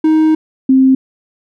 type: tone pair in turn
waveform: triangle / sine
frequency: 313.9 / 263.5 Hz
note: D#4 / C4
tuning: +15 / +12 cents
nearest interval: minor third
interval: 303 cents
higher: first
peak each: -5 dBFS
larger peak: neither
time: 0.04-0.35 / 0.69-0.95 s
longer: first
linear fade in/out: 5 ms
effects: none